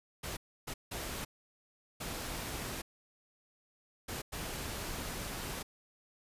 pink noise bursts at uneven times, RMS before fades -40 dBFS, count 6, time 0.23-0.37 / 0.67-0.74 / 0.91-1.25 / 2-2.82 / 4.08-4.22 / 4.32-5.63 s, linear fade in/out 10 ms, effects resampled to 32000 Hz

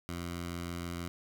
10% pulse tone with notch filter, 86.4 Hz, F2, 18 cents flat, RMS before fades -39 dBFS, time 0.09-1.08 s, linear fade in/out 0 ms, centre 480 Hz, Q 1.4, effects none

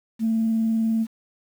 sine tone with vibrato, 223.9 Hz, A3, 30 cents sharp, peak -18 dBFS, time 0.19-1.07 s, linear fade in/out 50 ms, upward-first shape triangle, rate 20 Hz, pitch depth 28 cents each way, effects tanh soft clip ceiling -14 dBFS + 8-bit

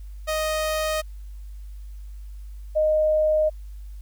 sawtooth / sine tone pair in turn, 623 / 618 Hz, D#5 / D#5, +2 / -12 cents, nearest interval unison, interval 14 cents, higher first, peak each -19 / -17 dBFS, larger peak second, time 0.27-1.02 / 2.75-3.5 s, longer neither, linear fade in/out 20 ms, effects added 50 Hz sine -35 dBFS peak until 4.01 s + white hiss -62 dBFS RMS until 4.01 s

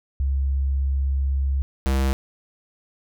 sine / square tone pair in turn, 68 / 66.83 Hz, C#2 / C2, -33 / +37 cents, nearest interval unison, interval 30 cents, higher first, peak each -19 dBFS, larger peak neither, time 0.2-1.62 / 1.86-2.13 s, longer first, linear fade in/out 0 ms, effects none

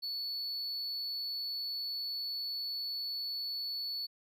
triangle tone, 4435 Hz, C#8, in tune, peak -34 dBFS, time 0.02-4.07 s, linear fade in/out 20 ms, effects none

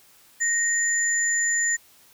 sine tone pair together, 1864.7 / 7040 Hz, A#6 / A8, 0 / 0 cents, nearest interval octave + major seventh, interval 2300 cents, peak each -23 dBFS, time 0.4-1.77 s, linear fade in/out 20 ms, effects white hiss -55 dBFS RMS until 2.13 s

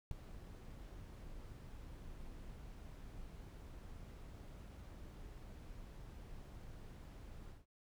brown noise with ADSR envelope, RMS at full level -37 dBFS, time 0.11-7.66 s, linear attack 3 ms, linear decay 4 ms, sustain -15 dB, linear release 170 ms, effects none

